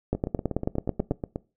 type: two click trains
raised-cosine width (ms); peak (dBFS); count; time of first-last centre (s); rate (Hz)
2; -16 / -11; 11 / 10; 0.15-1.359 / 0.13-1.11; 8.27 / 9.18
effects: noise-tail reverb RT60 0.3 s tail -21 dB re dry